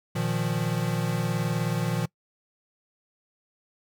square chord, Bb suspended fourth, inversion none, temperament equal with one note detuned, 118.72 / 155.56 / 174.61 Hz, Bb2 / Eb3 / F3, +32 / 0 / 0 cents, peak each -30 dBFS, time 0.15-2.06 s, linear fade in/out 10 ms, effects noise-tail reverb RT60 0.1 s tail -23 dB re dry

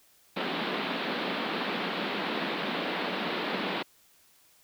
pink band-pass noise, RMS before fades -32 dBFS, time 0.36-3.83 s, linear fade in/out 10 ms, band 180 to 4100 Hz, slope 48 dB/octave, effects white hiss -62 dBFS RMS until 4.63 s

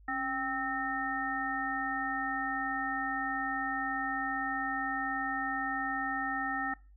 harmonic tone with a mistuned harmonic, 261.6 Hz, C4, in tune, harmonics 1 / 3 / 5 / 7, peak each -39 / -36 / -37 / -35 dBFS, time 0.08-6.74 s, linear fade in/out 5 ms, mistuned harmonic 1, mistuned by +77 cents, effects noise-tail reverb RT60 0.3 s tail -20 dB re dry + added 50 Hz sine -54 dBFS peak until 6.96 s

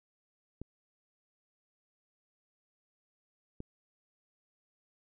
clicks, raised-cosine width 3 ms, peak -28 dBFS, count 2, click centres 0.616 / 3.604 s, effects none

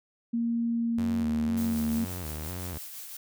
sine tone with pitch glide, 233.1 to 228.2 Hz, A#3 to A#3, 0 to -37 cents, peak -25 dBFS, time 0.33-2.05 s, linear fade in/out 10 ms, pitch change -37 cents, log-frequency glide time 0.67-1.83 s
sawtooth tone with vibrato, 83 Hz, E2, 12 cents sharp, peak -31 dBFS, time 0.98-2.78 s, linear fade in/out 0 ms, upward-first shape square, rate 2 Hz, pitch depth 140 cents each way
blue noise with tremolo, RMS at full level -40 dBFS, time 1.57-3.17 s, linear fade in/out 5 ms, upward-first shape triangle, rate 5.8 Hz, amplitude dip 40%
effects none

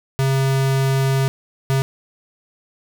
square tone bursts at uneven times, 134.7 Hz, C#3, 49 cents flat, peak -16 dBFS, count 2, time 0.19-1.28 / 1.7-1.82 s, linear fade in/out 0 ms, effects 9-bit

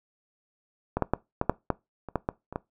clicks, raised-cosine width 1 ms, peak -12 / -9 / -8 / -10 / -6 / -9 / -23 / -11 / -12 / -24 / -15 dBFS, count 11, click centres 0.97 / 1.023 / 1.136 / 1.414 / 1.496 / 1.703 / 2.087 / 2.157 / 2.289 / 2.526 / 2.559 s, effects noise-tail reverb RT60 0.2 s tail -21 dB re dry

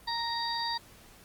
harmonic tone with a mistuned harmonic, 932.3 Hz, A#5, in tune, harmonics 1 / 2 / 4 / 5, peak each -33 / -39 / -39 / -34 dBFS, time 0.07-0.78 s, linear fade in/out 10 ms, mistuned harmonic 4, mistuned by +22 cents, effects pink hiss -55 dBFS RMS until 1.24 s + Opus 32 kbps

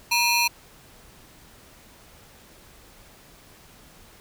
20% pulse ring-modulated tone, 1694 Hz, G#6, 34 cents sharp, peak -11 dBFS, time 0.11-0.48 s, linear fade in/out 10 ms, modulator 742 Hz, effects pink hiss -51 dBFS RMS until 4.2 s

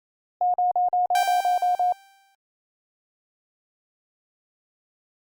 sine tone bursts, 720 Hz, F#5, 47 cents flat, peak -18 dBFS, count 9, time 0.41-1.924 s, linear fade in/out 2 ms, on 130 ms, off 43 ms
sawtooth tone with exponential decay, 784 Hz, G5, in tune, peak -18 dBFS, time 1.15-2.35 s, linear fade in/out 2 ms, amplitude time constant 260 ms
effects Opus 48 kbps

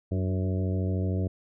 harmonic tone with a mistuned harmonic, 93.2 Hz, F#2, 13 cents sharp, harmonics 1 / 2 / 3 / 4 / 5 / 6 / 7, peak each -26 / -32 / -36 / -38 / -40 / -42 / -43 dBFS, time 0.11-1.28 s, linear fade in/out 10 ms, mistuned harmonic 3, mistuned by +42 cents, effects none

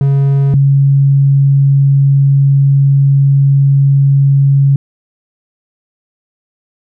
triangle / sine tone pair in turn, 138.59 / 138.59 Hz, C#3 / C#3, 0 / 0 cents, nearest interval unison, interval 0 cents, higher neither, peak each -5 dBFS, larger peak neither, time 0.01-0.54 / 0.54-4.76 s, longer second, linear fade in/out 2 ms, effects none

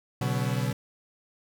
40% pulse chord, B suspended second, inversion none, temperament equal with one note detuned, 123.47 / 142.24 / 185 Hz, B2 / C#3 / F#3, 0 / +45 / 0 cents, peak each -27 / -30 / -32 dBFS, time 0.21-0.73 s, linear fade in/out 5 ms, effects none

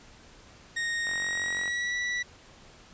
40% pulse tone with pitch glide, 1861 to 1953.5 Hz, A#6 to B6, -3 to -19 cents, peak -27 dBFS, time 0.76-2.23 s, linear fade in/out 10 ms, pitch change +84 cents, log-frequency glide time 1.07-1.98 s
click train, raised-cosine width 0.5 ms, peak -26 dBFS, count 29, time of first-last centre 1.07-1.679 s, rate 46 Hz
effects pink hiss -53 dBFS RMS until 2.93 s + resampled to 16000 Hz

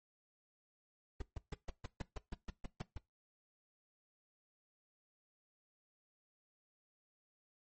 brown noise bursts, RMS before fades -40 dBFS, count 12, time 1.2-2.98 s, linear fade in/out 5 ms, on 20 ms, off 140 ms, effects noise-tail reverb RT60 0.2 s tail -20 dB re dry + MP3 32 kbps

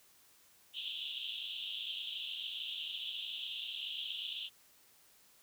white band-pass noise, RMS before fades -42 dBFS, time 0.73-4.5 s, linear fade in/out 50 ms, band 2800 to 3600 Hz, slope 96 dB/octave, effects white hiss -65 dBFS RMS until 5.42 s

